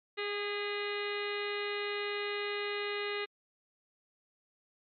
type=harmonic tone with a mistuned harmonic; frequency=411 Hz; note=G#4; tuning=18 cents flat; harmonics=1 / 2 / 3 / 4 / 5 / 6 / 7 / 8 / 9 / 10; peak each=-36 / -48 / -43 / -45 / -40 / -44 / -44 / -53 / -46 / -49 dBFS; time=0.17-3.26 s; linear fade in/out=20 ms; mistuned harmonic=5; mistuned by=-22 cents; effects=MP3 48 kbps